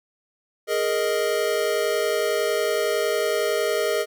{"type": "chord", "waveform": "square", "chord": "Ab suspended second", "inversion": "none", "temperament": "equal", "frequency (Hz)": [415.3, 466.2, 622.3], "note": ["Ab4", "Bb4", "Eb5"], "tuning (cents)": [0, 0, 0], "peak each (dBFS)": -26, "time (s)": [0.67, 4.06], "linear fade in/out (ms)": 50, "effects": []}